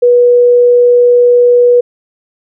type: tone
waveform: sine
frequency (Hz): 486.5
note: B4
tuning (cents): -26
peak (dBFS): -3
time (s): 0.02-1.81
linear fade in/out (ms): 10
effects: none